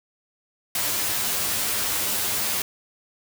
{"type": "noise with comb filter", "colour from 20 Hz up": "white", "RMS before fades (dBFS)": -25, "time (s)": [0.75, 2.62], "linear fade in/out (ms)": 2, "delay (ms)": 9.9, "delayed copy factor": 0.7, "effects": []}